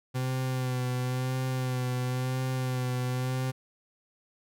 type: tone with vibrato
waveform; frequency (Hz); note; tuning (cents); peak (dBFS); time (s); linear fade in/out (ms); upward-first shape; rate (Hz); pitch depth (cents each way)
40% pulse; 127.7; C3; -42; -27; 0.14-3.52; 20; sine; 0.97; 29
effects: none